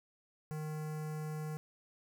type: tone with notch filter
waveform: square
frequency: 154.1 Hz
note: D#3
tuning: 16 cents flat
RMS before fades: -40 dBFS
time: 0.51-1.57 s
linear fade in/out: 0 ms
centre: 3500 Hz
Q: 0.73
effects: none